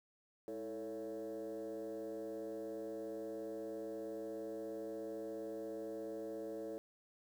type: tone with frequency modulation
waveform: sine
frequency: 442.9 Hz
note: A4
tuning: 11 cents sharp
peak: -40 dBFS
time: 0.48-6.78 s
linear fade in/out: 0 ms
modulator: 117 Hz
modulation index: 1.3
effects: tanh soft clip ceiling -38 dBFS + 11-bit